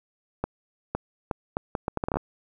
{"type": "accelerating click train", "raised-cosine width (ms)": 1, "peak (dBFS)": -12, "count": 13, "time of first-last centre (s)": [0.44, 2.17], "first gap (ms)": 510, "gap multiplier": 0.71, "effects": ["9-bit"]}